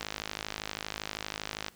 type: click train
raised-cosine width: 0.2 ms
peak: -16 dBFS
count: 89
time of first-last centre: 0.01-1.683 s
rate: 52.6 Hz
effects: pink hiss -59 dBFS RMS until 1.75 s